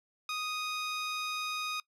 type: tone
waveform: 15% pulse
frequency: 1244.5 Hz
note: D#6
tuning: in tune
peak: -27 dBFS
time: 0.29-1.8 s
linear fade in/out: 2 ms
effects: noise-tail reverb RT60 0.1 s tail -22 dB re dry + low-pass 9000 Hz 12 dB/octave